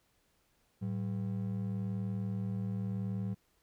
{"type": "ring-modulated tone", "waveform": "triangle", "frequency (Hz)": 149.7, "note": "D3", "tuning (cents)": 33, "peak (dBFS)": -28, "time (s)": [0.81, 3.35], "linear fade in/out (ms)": 20, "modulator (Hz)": 40.4, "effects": ["pink hiss -73 dBFS RMS until 3.62 s"]}